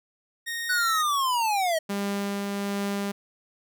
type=tone; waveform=sawtooth; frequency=1858 Hz; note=A#6; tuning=6 cents flat; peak=-26 dBFS; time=0.46-1.03 s; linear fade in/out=20 ms
type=linear sweep; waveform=square; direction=down; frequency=1500 to 622.3 Hz; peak=-23 dBFS; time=0.69-1.79 s; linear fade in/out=10 ms
type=tone with tremolo; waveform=sawtooth; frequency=200.5 Hz; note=G3; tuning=39 cents sharp; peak=-22 dBFS; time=1.89-3.12 s; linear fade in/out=10 ms; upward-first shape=triangle; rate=1.3 Hz; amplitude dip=25%
effects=none